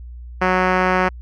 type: tone with low-pass filter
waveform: 5% pulse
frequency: 184.3 Hz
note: F#3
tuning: 7 cents flat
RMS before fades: -17 dBFS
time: 0.41-1.09 s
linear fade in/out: 10 ms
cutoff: 2100 Hz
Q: 0.69
effects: added 60 Hz sine -32 dBFS peak until 1.21 s